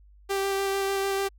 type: tone with vibrato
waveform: sawtooth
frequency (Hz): 392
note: G4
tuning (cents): 0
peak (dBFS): -21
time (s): 0.29-1.29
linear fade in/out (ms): 20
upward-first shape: square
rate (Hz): 6.7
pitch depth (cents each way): 9
effects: added 50 Hz sine -51 dBFS peak until 1.38 s